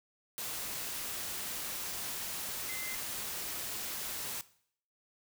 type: tone in noise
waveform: sine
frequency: 2065 Hz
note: C7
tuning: 23 cents flat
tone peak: -41 dBFS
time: 2.69-2.95 s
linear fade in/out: 0 ms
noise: white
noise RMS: -39 dBFS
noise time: 0.38-4.41 s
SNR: -5 dB
effects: noise-tail reverb RT60 0.6 s tail -18 dB re dry